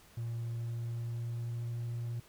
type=tone with pitch glide; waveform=triangle; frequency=116.54 to 118.1 Hz; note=A#2 to A#2; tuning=0 to +23 cents; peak=-32 dBFS; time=0.17-2.2 s; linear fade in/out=5 ms; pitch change=+23 cents; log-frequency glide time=0.45-1.74 s; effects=tanh soft clip ceiling -29 dBFS + pink hiss -60 dBFS RMS until 2.28 s